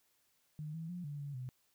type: tone with pitch steps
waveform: sine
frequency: 152.2 / 162.9 / 177.4 / 145.4 / 142.8 / 127 Hz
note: D#3 / E3 / F3 / D3 / D3 / B2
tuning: -38 / -20 / +27 / -17 / -48 / +49 cents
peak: -40 dBFS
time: 0.59-1.49 s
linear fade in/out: 0 ms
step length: 150 ms
effects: white hiss -75 dBFS RMS until 1.74 s